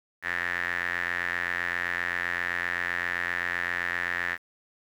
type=tone with band-pass filter; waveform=sawtooth; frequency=87.7 Hz; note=F2; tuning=8 cents sharp; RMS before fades=-30 dBFS; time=0.22-4.38 s; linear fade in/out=50 ms; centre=1800 Hz; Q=8.2; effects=9-bit